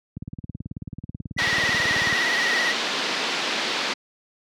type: click train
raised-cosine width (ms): 5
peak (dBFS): -18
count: 37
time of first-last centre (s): 0.17-2.127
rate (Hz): 18.4
type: tone with vibrato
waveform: triangle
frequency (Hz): 1916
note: A#6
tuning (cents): +47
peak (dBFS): -20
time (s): 1.37-2.73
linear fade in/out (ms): 20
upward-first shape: sine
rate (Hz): 18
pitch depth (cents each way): 61
type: band-pass noise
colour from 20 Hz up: white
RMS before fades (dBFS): -26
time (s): 1.38-3.94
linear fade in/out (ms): 10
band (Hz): 200 to 4500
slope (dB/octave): 24
effects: high-pass 100 Hz 12 dB/octave